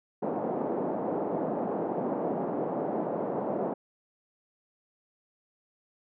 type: band-pass noise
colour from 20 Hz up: white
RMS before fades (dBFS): -31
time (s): 0.22-3.74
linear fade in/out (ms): 10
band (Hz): 180 to 720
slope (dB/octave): 24
effects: none